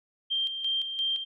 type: tone with tremolo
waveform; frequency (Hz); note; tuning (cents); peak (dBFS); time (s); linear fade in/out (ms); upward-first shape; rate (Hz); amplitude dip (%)
sine; 3168; G7; +18; -25; 0.3-1.25; 20; square; 2.9; 55
effects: none